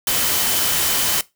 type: tone in noise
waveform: sine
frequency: 3056 Hz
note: G7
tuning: 45 cents flat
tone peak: -30 dBFS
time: 0.07-1.21 s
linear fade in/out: 2 ms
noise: white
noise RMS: -19 dBFS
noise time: 0.07-1.21 s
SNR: -14 dB
effects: noise-tail reverb RT60 0.2 s tail -19 dB re dry